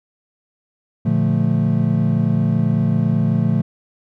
triangle chord, Bb major seventh, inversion none, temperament equal, 116.54 / 146.83 / 174.61 / 220 Hz, Bb2 / D3 / F3 / A3, 0 / 0 / 0 / 0 cents, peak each -18 dBFS, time 1.05-3.62 s, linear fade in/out 10 ms, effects none

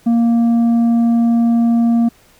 sine tone with tanh clipping, 233.1 Hz, A#3, in tune, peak -11 dBFS, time 0.06-2.09 s, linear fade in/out 10 ms, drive 5 dB, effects pink hiss -50 dBFS RMS until 2.39 s

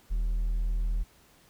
triangle tone with hard clipping, 40.15 Hz, E1, 45 cents flat, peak -26 dBFS, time 0.1-1.04 s, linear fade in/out 20 ms, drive 5 dB, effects pink hiss -60 dBFS RMS until 1.49 s

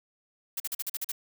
blue noise bursts, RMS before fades -32 dBFS, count 8, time 0.57-1.119 s, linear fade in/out 5 ms, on 31 ms, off 43 ms, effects none

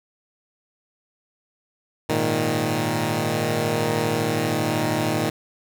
10% pulse chord, Ab suspended second, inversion none, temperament equal, 103.83 / 116.54 / 155.56 Hz, Ab2 / Bb2 / Eb3, 0 / 0 / 0 cents, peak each -21 / -16 / -16 dBFS, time 2.09-5.3 s, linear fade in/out 5 ms, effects none

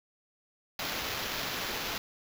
white noise with sample-and-hold, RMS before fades -35 dBFS, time 0.79-1.98 s, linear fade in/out 2 ms, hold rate 8820 Hz, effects none

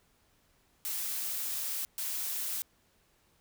blue noise bursts at uneven times, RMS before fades -35 dBFS, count 2, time 0.85-1.85 / 1.98-2.62 s, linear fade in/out 0 ms, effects pink hiss -69 dBFS RMS until 3.4 s

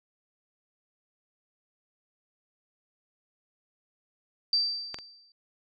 sine tone with exponential decay, 4667 Hz, D8, 12 cents flat, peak -20 dBFS, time 4.53-5.32 s, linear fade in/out 2 ms, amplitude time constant 170 ms
clicks, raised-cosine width 0.2 ms, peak -17 / -25 dBFS, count 2, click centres 4.944 / 4.987 s
effects none

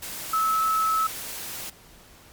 sine tone in noise, 1300 Hz, E6, 24 cents flat, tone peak -20 dBFS, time 0.33-1.07 s, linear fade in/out 5 ms, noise white, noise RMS -35 dBFS, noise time 0.02-1.7 s, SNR +12 dB, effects pink hiss -51 dBFS RMS until 2.32 s + MP3 96 kbps

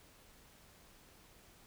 silence, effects pink hiss -62 dBFS RMS until 1.66 s

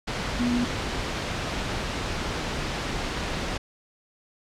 sine tone in noise, 242.7 Hz, B3, 30 cents flat, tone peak -22 dBFS, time 0.39-0.65 s, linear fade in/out 10 ms, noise pink, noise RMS -29 dBFS, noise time 0.07-3.58 s, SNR +4 dB, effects low-pass 5000 Hz 12 dB/octave

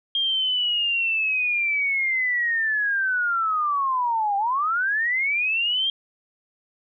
sine linear two-way sweep, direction down then up, 3225 to 784 to 3225 Hz, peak -20 dBFS, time 0.15-5.9 s, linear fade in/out 2 ms, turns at 4.37 s, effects none

